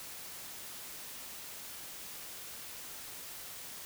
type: silence
effects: white hiss -46 dBFS RMS until 3.85 s